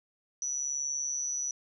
sine tone with amplitude modulation, 5920 Hz, F#8, in tune, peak -27 dBFS, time 0.42-1.51 s, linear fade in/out 2 ms, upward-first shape sine, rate 141 Hz, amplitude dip 75%, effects none

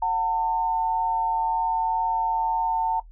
sine tone pair together, 740 / 900.5 Hz, F#5 / A5, 0 / +40 cents, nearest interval minor third, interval 340 cents, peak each -28 / -21 dBFS, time 0.02-3 s, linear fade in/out 5 ms, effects noise-tail reverb RT60 0.1 s tail -17 dB re dry + added 40 Hz sine -43 dBFS peak until 3.11 s

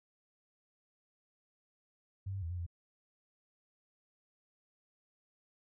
sine tone with pitch steps, 96.8 / 97.4 / 82.8 / 89.2 / 85.7 Hz, G2 / G2 / E2 / F2 / F2, -21 / -11 / +8 / +37 / -32 cents, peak -36 dBFS, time 2.26-2.665 s, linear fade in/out 10 ms, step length 81 ms, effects none

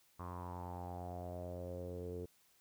sawtooth tone with low-pass filter sweep, 88.9 Hz, F2, 31 cents sharp, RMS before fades -45 dBFS, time 0.19-2.26 s, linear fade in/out 10 ms, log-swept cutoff 1100 to 420 Hz, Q 6.4, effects white hiss -71 dBFS RMS until 2.6 s

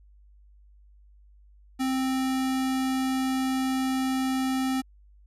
square tone, 262.2 Hz, C4, 4 cents sharp, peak -25 dBFS, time 1.79-4.82 s, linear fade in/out 20 ms, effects added 50 Hz sine -52 dBFS peak until 5.26 s + resampled to 32000 Hz

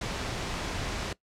pink noise, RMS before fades -33 dBFS, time 0.01-1.13 s, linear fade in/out 5 ms, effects noise-tail reverb RT60 0.1 s tail -19 dB re dry + low-pass 6000 Hz 12 dB/octave

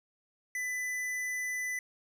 sine tone with tanh clipping, 1998 Hz, B6, 20 cents sharp, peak -34 dBFS, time 0.55-1.79 s, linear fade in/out 2 ms, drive 16 dB, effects none

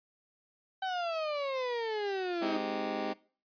35% pulse exponential sweep, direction down, 771 to 311.1 Hz, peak -30 dBFS, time 0.82-2.57 s, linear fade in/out 5 ms
20% pulse chord, Ab major seventh, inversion none, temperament just, 207.7 / 259.6 / 311.5 / 389.3 Hz, Ab3 / C4 / Eb4 / G4, 0 / -13 / +2 / -12 cents, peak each -34 dBFS, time 2.41-3.14 s, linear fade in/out 20 ms
effects noise-tail reverb RT60 0.4 s tail -21 dB re dry + resampled to 11025 Hz

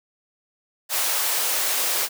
white noise with high-pass filter sweep, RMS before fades -23 dBFS, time 0.89-2.09 s, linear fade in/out 50 ms, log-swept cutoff 660 to 440 Hz, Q 1, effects none

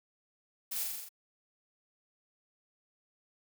blue noise with echo, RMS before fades -37 dBFS, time 0.71-0.84 s, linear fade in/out 10 ms, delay 42 ms, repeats 6, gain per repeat -2 dB, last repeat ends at 1.092 s, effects none

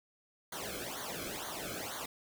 pink noise with flanger, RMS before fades -41 dBFS, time 0.52-2.06 s, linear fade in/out 5 ms, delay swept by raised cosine 0.38 to 1.1 ms, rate 2.1 Hz, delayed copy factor -1, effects none

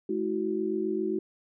sine tone cluster, 212.9 / 324.7 / 372.2 Hz, G#3 / E4 / F#4, +43 / -26 / +10 cents, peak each -34 / -31 / -29 dBFS, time 0.09-1.19 s, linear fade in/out 5 ms, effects none

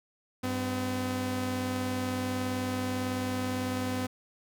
sawtooth tone pair together, 98 / 254.2 Hz, G2 / C4, 0 / -50 cents, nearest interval octave + perfect fourth, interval 1650 cents, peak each -31 / -27 dBFS, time 0.43-4.07 s, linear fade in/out 10 ms, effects none

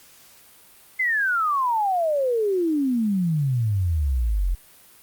sine exponential sweep, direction down, 2093 to 41.46 Hz, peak -19 dBFS, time 0.99-4.55 s, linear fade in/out 10 ms, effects white hiss -51 dBFS RMS until 5.02 s + Opus 48 kbps

